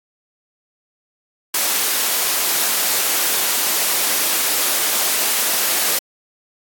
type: high-pass noise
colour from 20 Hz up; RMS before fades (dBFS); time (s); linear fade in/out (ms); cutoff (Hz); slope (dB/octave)
white; -18; 1.54-5.99; 5; 300; 12
effects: AAC 64 kbps